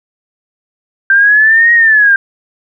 sine linear two-way sweep, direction up then down, 1568 to 1891 to 1574 Hz, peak -4 dBFS, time 1.1-2.16 s, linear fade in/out 2 ms, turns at 1.73 s, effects none

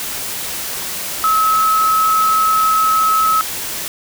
sine tone in noise, 1290 Hz, E6, 38 cents flat, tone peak -11 dBFS, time 1.24-3.41 s, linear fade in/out 0 ms, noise white, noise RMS -24 dBFS, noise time 0-3.88 s, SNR +10 dB, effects none

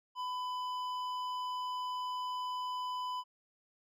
sine tone with hard clipping, 1001 Hz, B5, 23 cents sharp, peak -37 dBFS, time 0.15-3.24 s, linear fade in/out 50 ms, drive 9 dB, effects none

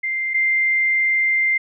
sine tone pair in turn, 2093 / 2093 Hz, C7 / C7, 0 / 0 cents, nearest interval unison, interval 0 cents, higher neither, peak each -20 / -15 dBFS, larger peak second, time 0.03-0.34 / 0.34-1.58 s, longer second, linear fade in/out 10 ms, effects none

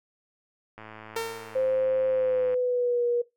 click train, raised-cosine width 0.5 ms, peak -28 dBFS, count 193, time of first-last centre 0.78-2.541 s, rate 109 Hz
sawtooth tone with exponential decay, 454.8 Hz, A#4, 43 cents flat, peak -22 dBFS, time 1.16-1.85 s, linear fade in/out 5 ms, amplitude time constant 150 ms
sine tone with pitch glide, 523 to 479.6 Hz, C5 to A#4, -1 to +49 cents, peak -22 dBFS, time 1.55-3.22 s, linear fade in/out 10 ms, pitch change -150 cents, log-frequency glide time 2.08-3.05 s
effects noise-tail reverb RT60 0.2 s tail -20 dB re dry

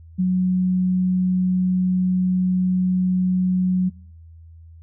sine tone, 183.7 Hz, F#3, 12 cents flat, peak -16 dBFS, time 0.18-3.9 s, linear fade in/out 20 ms, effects noise-tail reverb RT60 0.7 s tail -26 dB re dry + added 82 Hz sine -41 dBFS peak until 4.82 s

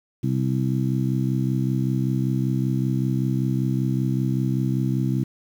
harmonic tone, 65.2 Hz, C2, 5 cents flat, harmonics 2 / 3 / 4 / 5, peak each -22 / -26 / -28 / -30 dBFS, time 0.23-5.24 s, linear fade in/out 10 ms, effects 8-bit

